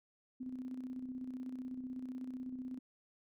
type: tone with tremolo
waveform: sine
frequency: 255.3 Hz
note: C4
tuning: 42 cents flat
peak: -39 dBFS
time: 0.4-2.79 s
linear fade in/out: 10 ms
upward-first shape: square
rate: 16 Hz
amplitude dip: 45%
effects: none